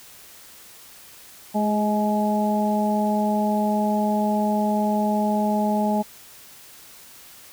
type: harmonic tone with a mistuned harmonic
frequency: 210.6 Hz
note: G#3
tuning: 24 cents sharp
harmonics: 1 / 2 / 3 / 4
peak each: -21 / -31 / -26 / -25 dBFS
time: 1.54-6.03 s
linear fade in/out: 20 ms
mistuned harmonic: 2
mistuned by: -23 cents
effects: white hiss -46 dBFS RMS until 7.52 s